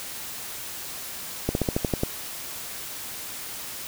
slowing click train, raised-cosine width 2 ms, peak -9 dBFS, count 8, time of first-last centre 1.49-2.034 s, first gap 61 ms, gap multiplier 1.08, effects white hiss -36 dBFS RMS until 3.87 s

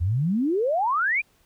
sine exponential sweep, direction up, 79.5 to 2501 Hz, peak -20 dBFS, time 0-1.22 s, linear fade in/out 20 ms, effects pink hiss -63 dBFS RMS until 1.45 s

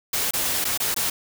white noise with dropouts, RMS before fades -24 dBFS, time 0.13-1.1 s, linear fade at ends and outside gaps 5 ms, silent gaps 0.31-0.335 / 0.644-0.651 / 0.776-0.8 / 0.944-0.963 s, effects none

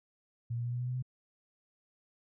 sine tone with pitch steps, 117.6 / 119.17 / 120.77 / 122.38 / 124.02 / 125.68 / 127.36 Hz, A#2 / A#2 / B2 / B2 / B2 / B2 / C3, +16 / +39 / -38 / -15 / +8 / +31 / -46 cents, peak -32 dBFS, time 0.5-1.025 s, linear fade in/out 10 ms, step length 75 ms, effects none

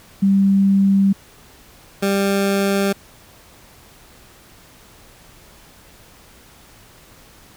sine / 20% pulse tone pair in turn, 196 / 197.71 Hz, G3 / G3, 0 / +15 cents, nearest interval unison, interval 15 cents, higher second, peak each -11 dBFS, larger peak neither, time 0.22-1.13 / 2.02-2.93 s, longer neither, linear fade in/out 10 ms, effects pink hiss -47 dBFS RMS until 7.56 s

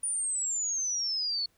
sine exponential sweep, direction down, 9630 to 4360 Hz, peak -28 dBFS, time 0.03-1.46 s, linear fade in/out 5 ms, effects pink hiss -69 dBFS RMS until 1.57 s

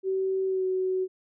sine tone with pitch glide, 381.3 to 373.7 Hz, G4 to F#4, -48 to +17 cents, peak -24 dBFS, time 0.03-1.08 s, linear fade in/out 50 ms, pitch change -35 cents, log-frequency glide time 0.46-0.65 s, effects none

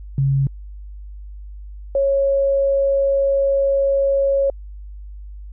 sine tone pair in turn, 136.9 / 550.8 Hz, C#3 / C#5, -21 / -11 cents, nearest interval 2 octaves, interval 2410 cents, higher second, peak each -14 dBFS, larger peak neither, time 0.18-0.47 / 1.95-4.5 s, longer second, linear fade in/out 2 ms, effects added 50 Hz sine -32 dBFS peak until 5.52 s

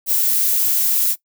violet noise, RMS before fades -17 dBFS, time 0.06-1.16 s, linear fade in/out 50 ms, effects noise-tail reverb RT60 0.1 s tail -19 dB re dry

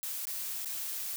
blue noise with dropouts, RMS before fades -37 dBFS, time 0.03-1.16 s, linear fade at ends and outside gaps 0 ms, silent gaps 0.254-0.27 / 0.647-0.657 s, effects none

